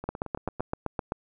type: two click trains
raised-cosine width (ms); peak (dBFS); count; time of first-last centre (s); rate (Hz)
1; -14 / -23; 9 / 6; 0.09-1.121 / 0.04-0.597; 7.76 / 8.97
effects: none